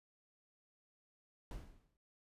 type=noise with exponential decay; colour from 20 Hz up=brown; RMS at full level=-43 dBFS; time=1.51-1.97 s; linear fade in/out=1 ms; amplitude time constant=99 ms; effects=noise-tail reverb RT60 0.3 s tail -25 dB re dry + resampled to 32000 Hz